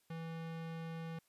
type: tone with low-pass filter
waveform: square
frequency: 164 Hz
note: E3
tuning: 9 cents flat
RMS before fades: -44 dBFS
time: 0.1-1.19 s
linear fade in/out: 5 ms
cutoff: 3100 Hz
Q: 0.89
effects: white hiss -75 dBFS RMS until 1.28 s + resampled to 32000 Hz